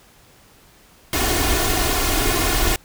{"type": "noise with comb filter", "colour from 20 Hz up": "pink", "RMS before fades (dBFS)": -19, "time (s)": [1.13, 2.76], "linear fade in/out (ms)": 2, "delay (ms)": 2.8, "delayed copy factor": 0.7, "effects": ["pink hiss -51 dBFS RMS until 2.84 s"]}